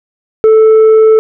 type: tone with tanh clipping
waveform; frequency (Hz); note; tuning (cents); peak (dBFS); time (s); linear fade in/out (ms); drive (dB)
sine; 439; A4; -4; -3; 0.44-1.19; 0; 3
effects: none